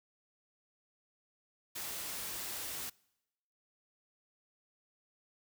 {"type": "noise", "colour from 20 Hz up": "white", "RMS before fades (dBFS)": -41, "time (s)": [1.75, 2.9], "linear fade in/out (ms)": 10, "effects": ["noise-tail reverb RT60 0.9 s tail -25 dB re dry"]}